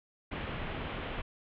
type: low-pass noise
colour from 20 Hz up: pink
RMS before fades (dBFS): -38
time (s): 0.31-1.22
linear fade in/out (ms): 10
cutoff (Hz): 3300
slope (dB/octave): 48
effects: none